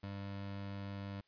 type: tone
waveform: 25% pulse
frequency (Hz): 99.3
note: G2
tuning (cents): +23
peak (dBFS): -38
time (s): 0.03-1.21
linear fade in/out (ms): 5
effects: white hiss -75 dBFS RMS until 1.27 s + resampled to 11025 Hz